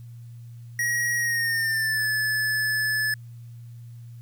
square tone with pitch glide, 1898 to 1730.4 Hz, A#6 to A6, +31 to -29 cents, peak -23 dBFS, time 0.79-3.14 s, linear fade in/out 2 ms, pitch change -160 cents, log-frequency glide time 1.17-2.08 s, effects added 118 Hz sine -39 dBFS peak until 4.21 s + white hiss -64 dBFS RMS until 4.21 s

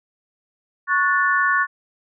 sine chord, F# minor, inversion second, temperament equal with one note detuned, 1108.7 / 1465.5 / 1760 Hz, C#6 / F#6 / A6, 0 / -17 / 0 cents, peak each -20 dBFS, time 0.87-1.67 s, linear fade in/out 50 ms, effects none

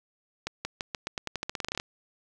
accelerating click train, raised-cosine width 0.2 ms, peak -14 dBFS, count 18, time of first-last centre 0.47-1.799 s, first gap 180 ms, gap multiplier 0.88, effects none

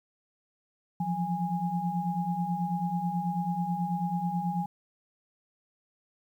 sine tone cluster, 169.7 / 178.9 / 823 Hz, F3 / F3 / G#5, -49 / +42 / -16 cents, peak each -33 / -31 / -32 dBFS, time 1-4.66 s, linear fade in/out 5 ms, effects 10-bit

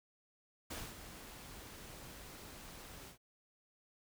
pink noise with ADSR envelope, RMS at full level -43 dBFS, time 0.7-3.18 s, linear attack 11 ms, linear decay 230 ms, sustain -9 dB, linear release 100 ms, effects none

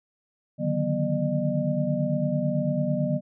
sine tone cluster, 145.7 / 154.7 / 185.6 / 242.9 / 604 Hz, D3 / D#3 / F#3 / B3 / D5, -13 / -10 / +6 / -29 / +48 cents, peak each -29 dBFS, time 0.58-3.21 s, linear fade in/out 50 ms, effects none

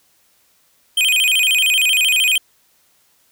square tone with vibrato, 2794 Hz, F7, in tune, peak -13 dBFS, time 0.97-2.38 s, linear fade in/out 5 ms, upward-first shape square, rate 13 Hz, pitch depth 200 cents each way, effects white hiss -58 dBFS RMS until 3.31 s

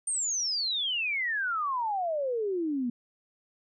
sine exponential sweep, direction down, 8970 to 233.2 Hz, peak -27 dBFS, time 0.07-2.9 s, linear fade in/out 5 ms, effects none

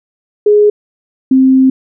sine tone pair in turn, 416.9 / 262.6 Hz, G#4 / C4, +7 / +6 cents, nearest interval minor sixth, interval 801 cents, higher first, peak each -4 dBFS, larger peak neither, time 0.46-0.7 / 1.31-1.7 s, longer second, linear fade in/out 5 ms, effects none

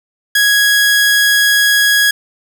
sawtooth tone, 1661.2 Hz, G#6, in tune, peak -5 dBFS, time 0.35-2.11 s, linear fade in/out 5 ms, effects none

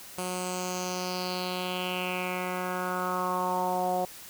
10% pulse tone with low-pass filter sweep, 182 Hz, F#3, 28 cents flat, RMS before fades -31 dBFS, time 0.18-4.05 s, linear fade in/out 2 ms, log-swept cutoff 9900 to 670 Hz, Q 4.1, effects white hiss -46 dBFS RMS until 4.29 s

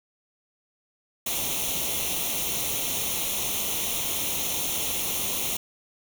white noise with comb filter, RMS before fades -28 dBFS, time 1.26-5.57 s, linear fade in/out 5 ms, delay 0.31 ms, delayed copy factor +0.75, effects none

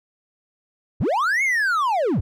triangle linear two-way sweep, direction up then down, 54.4 to 2217 to 54.4 Hz, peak -16 dBFS, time 1-2.21 s, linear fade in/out 10 ms, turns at 1.43 s, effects none

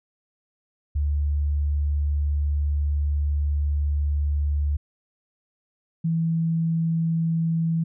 sine tone pair in turn, 72.9 / 164.18 Hz, D2 / E3, -12 / -7 cents, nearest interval octave + major second, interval 1405 cents, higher second, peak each -20 dBFS, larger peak neither, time 0.95-4.77 / 6.04-7.84 s, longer first, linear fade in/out 10 ms, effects none

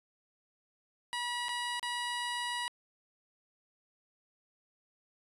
15% pulse tone with dropouts, 967 Hz, B5, 37 cents flat, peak -27 dBFS, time 1.13-2.68 s, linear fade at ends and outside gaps 0 ms, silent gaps 1.484-1.491 / 1.795-1.829 s, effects resampled to 24000 Hz

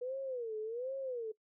sine tone with vibrato, 482.6 Hz, B4, 40 cents flat, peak -36 dBFS, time 0.01-1.32 s, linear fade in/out 10 ms, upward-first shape sine, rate 1.3 Hz, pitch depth 200 cents each way, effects noise-tail reverb RT60 0.1 s tail -19 dB re dry

